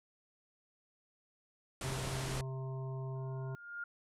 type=low-pass noise; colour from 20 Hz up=pink; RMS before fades=-41 dBFS; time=1.81-2.41 s; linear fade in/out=2 ms; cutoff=11000 Hz; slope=48 dB/octave
type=harmonic tone; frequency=132 Hz; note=C3; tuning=16 cents sharp; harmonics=1 / 3 / 5 / 7 / 8; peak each=-38 / -48 / -52 / -55 / -56 dBFS; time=1.84-3.55 s; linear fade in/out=0 ms
type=tone with exponential growth; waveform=sine; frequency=1412 Hz; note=F6; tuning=19 cents sharp; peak=-37 dBFS; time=3.15-3.84 s; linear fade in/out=5 ms; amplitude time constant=150 ms
effects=none